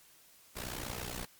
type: noise with amplitude modulation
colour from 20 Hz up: pink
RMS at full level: -37 dBFS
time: 0.55-1.26 s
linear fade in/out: 20 ms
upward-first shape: sine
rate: 60.7 Hz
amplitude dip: 80%
effects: white hiss -61 dBFS RMS until 1.39 s + MP3 96 kbps